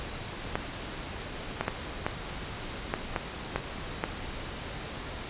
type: clicks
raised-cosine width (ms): 0.5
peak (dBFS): -12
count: 8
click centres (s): 0.555 / 1.61 / 1.681 / 2.065 / 2.939 / 3.162 / 3.56 / 4.039
effects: pink hiss -38 dBFS RMS until 5.29 s + resampled to 8000 Hz